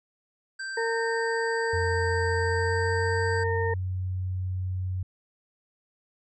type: tone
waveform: square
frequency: 1566 Hz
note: G6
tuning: 2 cents flat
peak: -33 dBFS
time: 0.59-3.44 s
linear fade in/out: 10 ms
type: harmonic tone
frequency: 457.4 Hz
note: A#4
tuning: 33 cents flat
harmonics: 1 / 2 / 4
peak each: -27 / -32 / -32 dBFS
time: 0.77-3.74 s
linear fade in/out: 5 ms
type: tone with pitch glide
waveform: sine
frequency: 87.31 to 92.5 Hz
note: F2 to F#2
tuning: 0 to 0 cents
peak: -27 dBFS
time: 1.73-5.03 s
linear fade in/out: 5 ms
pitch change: +100 cents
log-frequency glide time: 2.32-3.28 s
effects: resampled to 22050 Hz